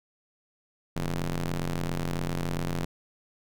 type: ring-modulated tone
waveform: sawtooth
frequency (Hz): 87.31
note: F2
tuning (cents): 0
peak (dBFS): -21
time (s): 0.96-2.85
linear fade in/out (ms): 5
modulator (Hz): 68.8
effects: none